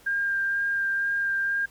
sine tone with vibrato, 1600 Hz, G6, 35 cents sharp, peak -23 dBFS, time 0.06-1.66 s, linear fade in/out 10 ms, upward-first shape sine, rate 2.1 Hz, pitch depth 12 cents each way, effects pink hiss -55 dBFS RMS until 1.7 s

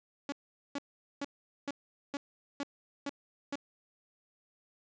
sawtooth tone bursts, 282.9 Hz, C#4, 35 cents sharp, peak -30 dBFS, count 8, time 0.29-3.556 s, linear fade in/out 2 ms, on 32 ms, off 430 ms, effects resampled to 16000 Hz + 10-bit

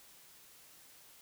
silence, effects white hiss -59 dBFS RMS until 1.21 s

